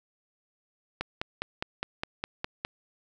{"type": "click train", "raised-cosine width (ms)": 0.3, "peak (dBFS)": -14, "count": 9, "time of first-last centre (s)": [1.01, 2.649], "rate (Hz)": 4.88, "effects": []}